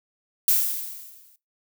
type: noise with exponential decay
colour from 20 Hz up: violet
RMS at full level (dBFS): -17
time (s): 0.48-1.36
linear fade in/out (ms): 2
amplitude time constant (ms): 190
effects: noise-tail reverb RT60 0.2 s tail -19 dB re dry